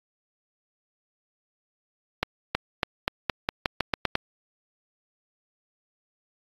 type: accelerating click train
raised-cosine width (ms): 0.3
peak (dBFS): -6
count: 11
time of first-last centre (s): 2.23-4.154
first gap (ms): 320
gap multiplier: 0.88
effects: AAC 32 kbps